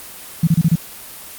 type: tone bursts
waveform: sine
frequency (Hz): 164.81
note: E3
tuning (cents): 0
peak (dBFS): -9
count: 5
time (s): 0.43-0.756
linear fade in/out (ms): 5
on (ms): 42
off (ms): 29
effects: white hiss -35 dBFS RMS until 1.38 s + Opus 24 kbps